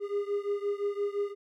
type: beating tone pair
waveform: triangle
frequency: 404.4 / 410.2 Hz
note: G#4 / G#4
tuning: -46 / -21 cents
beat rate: 5.8 Hz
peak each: -29 / -31 dBFS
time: 0-1.35 s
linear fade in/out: 50 ms
effects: none